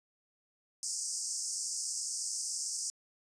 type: band-pass noise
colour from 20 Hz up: white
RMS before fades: -37 dBFS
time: 0.83-2.9 s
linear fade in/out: 0 ms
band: 4900 to 9200 Hz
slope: 96 dB/octave
effects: resampled to 22050 Hz